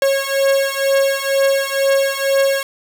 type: beating tone pair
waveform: 45% pulse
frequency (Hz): 546 / 548.1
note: C#5 / C#5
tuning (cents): -26 / -20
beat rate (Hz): 2.1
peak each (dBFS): -17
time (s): 0.02-2.63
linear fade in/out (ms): 2
effects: none